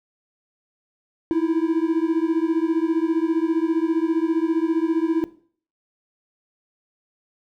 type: beating tone pair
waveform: triangle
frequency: 320 / 335 Hz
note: D#4 / E4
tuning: +49 / +28 cents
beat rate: 15 Hz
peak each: -19 dBFS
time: 1.31-5.24 s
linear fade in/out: 0 ms
effects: noise-tail reverb RT60 0.5 s tail -18 dB re dry